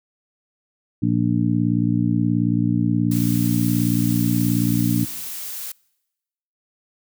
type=harmonic tone; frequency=58.6 Hz; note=A#1; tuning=10 cents sharp; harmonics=2 / 3 / 4 / 5; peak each=-22 / -22 / -22 / -22 dBFS; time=1.02-5.05 s; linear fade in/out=10 ms
type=noise; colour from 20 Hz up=blue; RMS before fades=-31 dBFS; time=3.11-5.72 s; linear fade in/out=5 ms
effects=noise-tail reverb RT60 1.0 s tail -26 dB re dry